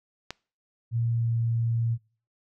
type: click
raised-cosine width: 0.2 ms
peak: -16 dBFS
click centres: 0.306 s
type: tone with pitch glide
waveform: sine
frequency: 116.6 to 115.73 Hz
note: A#2 to A#2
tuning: +1 to -12 cents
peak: -23 dBFS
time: 0.91-1.98 s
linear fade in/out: 50 ms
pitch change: -13 cents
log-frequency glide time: 1.12-1.3 s
effects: noise-tail reverb RT60 0.4 s tail -24 dB re dry